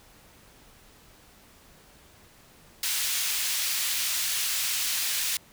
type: high-pass noise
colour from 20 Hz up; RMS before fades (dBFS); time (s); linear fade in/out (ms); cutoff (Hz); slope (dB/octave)
pink; -28; 2.83-5.37; 2; 2800; 12
effects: pink hiss -55 dBFS RMS until 5.52 s